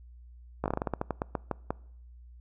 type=slowing click train; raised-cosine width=1 ms; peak=-15 dBFS; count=15; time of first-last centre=0.64-1.706 s; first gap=18 ms; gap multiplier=1.2; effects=noise-tail reverb RT60 0.7 s tail -24 dB re dry + added 60 Hz sine -48 dBFS peak until 2.4 s